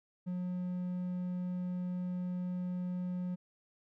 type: tone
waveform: triangle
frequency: 180.2 Hz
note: F#3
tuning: 45 cents flat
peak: -32 dBFS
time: 0.26-3.36 s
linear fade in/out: 20 ms
effects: none